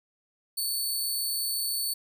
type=tone; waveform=15% pulse; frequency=4467 Hz; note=C#8; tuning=12 cents sharp; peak=-21 dBFS; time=0.57-1.94 s; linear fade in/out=10 ms; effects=none